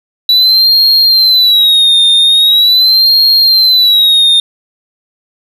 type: tone with vibrato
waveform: triangle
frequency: 3933 Hz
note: B7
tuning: 8 cents flat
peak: -3 dBFS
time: 0.29-4.4 s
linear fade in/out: 2 ms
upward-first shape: sine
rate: 0.42 Hz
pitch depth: 130 cents each way
effects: none